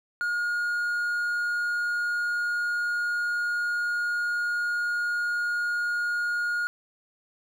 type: tone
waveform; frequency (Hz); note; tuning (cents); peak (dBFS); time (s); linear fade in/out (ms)
triangle; 1431; F6; +42; -23; 0.21-6.67; 0
effects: none